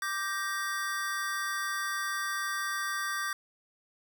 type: chord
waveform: square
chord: G minor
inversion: second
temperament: just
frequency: 1176 / 1568 / 1881.6 Hz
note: D6 / G6 / Bb6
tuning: +2 / 0 / +16 cents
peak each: -36 / -35 / -38 dBFS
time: 0.02-3.33 s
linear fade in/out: 2 ms
effects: none